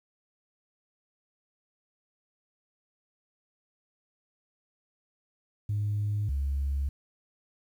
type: tone pair in turn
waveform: sine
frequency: 103.83 / 69.49 Hz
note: G#2 / C#2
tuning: 0 / +5 cents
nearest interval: perfect fifth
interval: 695 cents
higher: first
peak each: -25 dBFS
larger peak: neither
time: 5.69-6.29 / 6.29-6.89 s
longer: neither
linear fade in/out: 5 ms
effects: tanh soft clip ceiling -23 dBFS + 10-bit